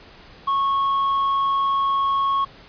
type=tone with quantisation; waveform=triangle; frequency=1100 Hz; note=C#6; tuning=14 cents flat; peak=-16 dBFS; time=0.47-2.45 s; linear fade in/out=10 ms; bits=7; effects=pink hiss -46 dBFS RMS until 2.68 s + resampled to 11025 Hz